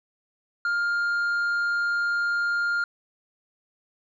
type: tone with tanh clipping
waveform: triangle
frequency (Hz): 1405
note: F6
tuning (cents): +10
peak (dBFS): -23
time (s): 0.65-2.84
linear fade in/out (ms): 2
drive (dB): 8
effects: none